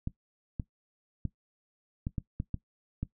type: clicks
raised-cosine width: 5 ms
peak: -20 dBFS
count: 8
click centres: 0.074 / 0.598 / 1.253 / 2.069 / 2.182 / 2.401 / 2.543 / 3.03 s
effects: noise-tail reverb RT60 0.1 s tail -17 dB re dry